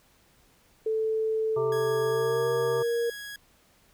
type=tone with pitch glide; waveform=sine; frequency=440 to 468.9 Hz; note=A4 to A#4; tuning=0 to +10 cents; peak=-24 dBFS; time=0.86-3.1 s; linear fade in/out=5 ms; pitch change=+110 cents; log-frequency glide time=2.04-2.49 s
type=harmonic tone; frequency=130.81 Hz; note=C3; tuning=in tune; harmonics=1 / 3 / 5 / 7 / 9; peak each=-36 / -33 / -40 / -38 / -36 dBFS; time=1.56-2.83 s; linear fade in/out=10 ms
type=tone; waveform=sawtooth; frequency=1661.2 Hz; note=G#6; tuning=in tune; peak=-34 dBFS; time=1.72-3.36 s; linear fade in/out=2 ms
effects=pink hiss -62 dBFS RMS until 3.93 s